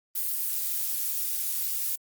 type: noise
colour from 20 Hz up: violet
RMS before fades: -29 dBFS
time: 0.15-1.96 s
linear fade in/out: 10 ms
effects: Opus 32 kbps